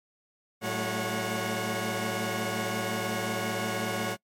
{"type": "tone cluster", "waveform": "15% pulse", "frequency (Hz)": [111.5, 189.2, 217.4, 552, 727], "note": ["A2", "F#3", "A3", "C#5", "F#5"], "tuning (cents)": [23, 39, -21, -7, -31], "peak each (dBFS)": -29, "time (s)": [0.61, 4.17], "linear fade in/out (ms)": 50, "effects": ["noise-tail reverb RT60 0.1 s tail -24 dB re dry", "MP3 64 kbps"]}